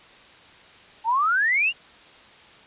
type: exponential sweep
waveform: sine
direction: up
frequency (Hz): 864 to 2905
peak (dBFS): -18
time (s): 1.04-1.73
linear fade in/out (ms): 50
effects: white hiss -49 dBFS RMS until 2.66 s + resampled to 8000 Hz